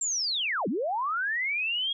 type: linear two-way sweep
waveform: sine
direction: down then up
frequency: 7510 to 171.1 to 3316 Hz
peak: -26 dBFS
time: 0.01-1.93 s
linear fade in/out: 5 ms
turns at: 0.68 s
effects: none